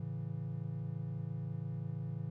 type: chord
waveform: triangle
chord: A major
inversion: none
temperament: equal with one note detuned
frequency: 110 / 138.99 / 164.81 Hz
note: A2 / C#3 / E3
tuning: 0 / +5 / 0 cents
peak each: -40 / -39 / -40 dBFS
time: 0-2.3 s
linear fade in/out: 5 ms
effects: none